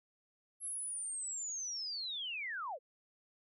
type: linear sweep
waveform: sine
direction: down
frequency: 11175 to 450 Hz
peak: -38 dBFS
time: 0.6-2.79 s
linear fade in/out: 50 ms
effects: none